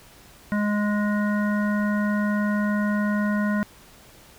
harmonic tone, 207.7 Hz, G#3, in tune, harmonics 1 / 3 / 5 / 7 / 9, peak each -21 / -32 / -34 / -32 / -35 dBFS, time 0.52-3.63 s, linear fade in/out 0 ms, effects pink hiss -50 dBFS RMS until 4.38 s

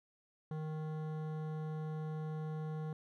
triangle tone with hard clipping, 155.56 Hz, D#3, in tune, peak -40 dBFS, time 0.51-2.93 s, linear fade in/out 2 ms, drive 18 dB, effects none

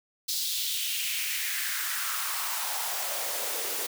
white noise with high-pass filter sweep, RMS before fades -31 dBFS, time 0.28-3.87 s, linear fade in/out 10 ms, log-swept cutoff 4400 to 380 Hz, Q 2.8, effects none

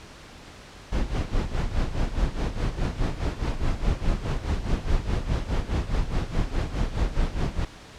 brown noise with tremolo, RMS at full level -22 dBFS, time 0.92-7.65 s, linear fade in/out 5 ms, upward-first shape sine, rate 4.8 Hz, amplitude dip 80%, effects pink hiss -45 dBFS RMS until 7.98 s + low-pass 6000 Hz 12 dB/octave

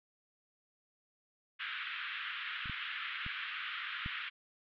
pink band-pass noise, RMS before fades -41 dBFS, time 1.59-4.3 s, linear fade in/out 20 ms, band 1300 to 3400 Hz, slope 48 dB/octave
clicks, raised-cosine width 5 ms, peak -36 / -30 / -32 / -28 dBFS, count 4, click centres 2.658 / 2.697 / 3.264 / 4.061 s
effects none

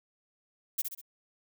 violet noise with echo, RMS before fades -29 dBFS, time 0.78-0.82 s, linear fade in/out 10 ms, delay 65 ms, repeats 3, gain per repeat -6 dB, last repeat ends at 1.015 s, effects none

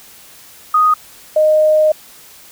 sine tone pair in turn, 1244.5 / 617.4 Hz, D#6 / D#5, 0 / -14 cents, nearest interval octave, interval 1214 cents, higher first, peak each -8 dBFS, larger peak neither, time 0.74-0.94 / 1.36-1.92 s, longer second, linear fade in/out 5 ms, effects white hiss -41 dBFS RMS until 2.51 s

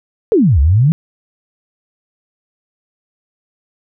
sine exponential two-way sweep, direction down then up, 485.5 to 65.4 to 170.1 Hz, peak -7 dBFS, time 0.32-0.92 s, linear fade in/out 0 ms, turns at 0.6 s, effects none

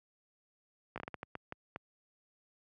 slowing click train, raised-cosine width 0.5 ms, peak -25 dBFS, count 10, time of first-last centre 0.96-1.761 s, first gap 17 ms, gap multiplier 1.39, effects high-pass 80 Hz 12 dB/octave

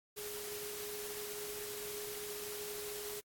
sine tone in noise, 415.3 Hz, G#4, in tune, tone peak -45 dBFS, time 0.16-3.21 s, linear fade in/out 20 ms, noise white, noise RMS -45 dBFS, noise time 0.16-3.21 s, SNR -3 dB, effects AAC 64 kbps

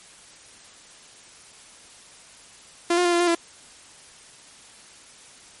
sawtooth tone with pitch steps, 344.3 / 355.6 / 348.7 / 344.3 / 350.7 / 337.9 Hz, F4 / F4 / F4 / F4 / F4 / E4, -25 / +31 / -3 / -25 / +7 / +43 cents, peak -14 dBFS, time 2.9-3.35 s, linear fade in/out 5 ms, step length 75 ms, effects white hiss -48 dBFS RMS until 5.6 s + MP3 48 kbps

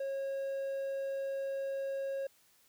triangle tone, 545 Hz, C#5, 29 cents flat, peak -32 dBFS, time 0-2.27 s, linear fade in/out 5 ms, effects white hiss -67 dBFS RMS until 2.68 s

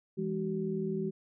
sine tone cluster, 167.4 / 207.1 / 379.5 Hz, E3 / G#3 / F#4, +27 / -5 / +44 cents, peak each -36 / -35 / -34 dBFS, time 0.17-1.11 s, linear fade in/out 20 ms, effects none

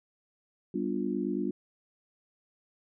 sine chord, G dominant seventh, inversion none, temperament just, 196 / 245 / 294 / 352.8 Hz, G3 / B3 / D4 / F4, 0 / -14 / +2 / +18 cents, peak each -34 dBFS, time 0.74-1.51 s, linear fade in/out 5 ms, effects none

